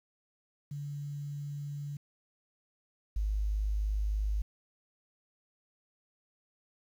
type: tone pair in turn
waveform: sine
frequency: 144.1 / 51.7 Hz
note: D3 / G#1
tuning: -33 / -7 cents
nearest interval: octave + tritone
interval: 1774 cents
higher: first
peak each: -36 / -28 dBFS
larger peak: second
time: 0.71-1.97 / 3.16-4.42 s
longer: neither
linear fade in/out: 5 ms
effects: 10-bit